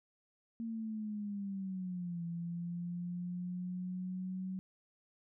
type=linear two-way sweep; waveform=sine; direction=down then up; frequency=230 to 169.1 to 188.1 Hz; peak=-37 dBFS; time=0.6-4.59 s; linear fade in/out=0 ms; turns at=2.24 s; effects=none